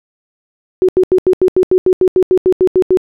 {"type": "tone bursts", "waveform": "sine", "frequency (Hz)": 370, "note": "F#4", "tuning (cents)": 0, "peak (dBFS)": -6, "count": 15, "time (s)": [0.82, 2.972], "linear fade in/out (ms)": 0, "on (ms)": 66, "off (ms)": 83, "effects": []}